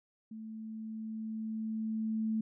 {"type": "tone with level ramp", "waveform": "sine", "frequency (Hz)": 220, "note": "A3", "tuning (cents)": 0, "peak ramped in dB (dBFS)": [-42, -29], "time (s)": [0.31, 2.41], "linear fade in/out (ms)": 5, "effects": []}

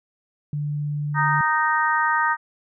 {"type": "tone", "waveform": "sine", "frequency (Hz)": 147.2, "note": "D3", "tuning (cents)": 4, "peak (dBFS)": -23, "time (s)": [0.53, 1.41], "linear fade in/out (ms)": 2}
{"type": "harmonic tone", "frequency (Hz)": 310, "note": "D#4", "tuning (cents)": -6, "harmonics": [3, 4, 5, 6], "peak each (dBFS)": [-22, -23, -24, -25], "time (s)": [1.14, 2.37], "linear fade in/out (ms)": 50}
{"effects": []}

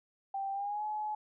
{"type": "tone with pitch glide", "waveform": "sine", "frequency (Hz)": [784, 850], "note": ["G5", "G#5"], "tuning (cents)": [0, 40], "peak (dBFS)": -33, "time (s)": [0.34, 1.15], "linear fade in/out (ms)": 5, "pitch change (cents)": 140, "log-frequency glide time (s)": [0.52, 0.84], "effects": []}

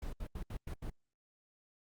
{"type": "noise bursts at uneven times", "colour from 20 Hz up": "brown", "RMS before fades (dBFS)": -40, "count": 6, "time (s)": [[0.02, 0.13], [0.2, 0.27], [0.35, 0.43], [0.5, 0.57], [0.67, 0.74], [0.82, 0.9]], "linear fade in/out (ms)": 5, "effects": ["Opus 48 kbps"]}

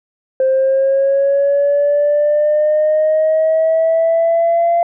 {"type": "linear sweep", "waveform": "sine", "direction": "up", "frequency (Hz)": [523.3, 687], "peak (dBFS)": -9, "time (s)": [0.4, 4.83], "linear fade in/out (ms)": 2, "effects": ["tanh soft clip ceiling -7 dBFS"]}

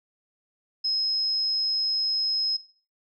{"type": "tone", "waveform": "sine", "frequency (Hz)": 5130, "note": "E8", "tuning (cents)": -48, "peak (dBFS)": -23, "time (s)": [0.84, 2.57], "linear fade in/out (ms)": 10, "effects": ["noise-tail reverb RT60 0.4 s tail -17 dB re dry"]}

